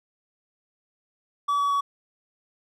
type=tone with pitch steps; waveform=triangle; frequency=1145 / 1137.1 / 1129.2 Hz; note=D6 / C#6 / C#6; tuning=-44 / +44 / +32 cents; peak=-19 dBFS; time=1.48-1.81 s; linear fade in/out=10 ms; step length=110 ms; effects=none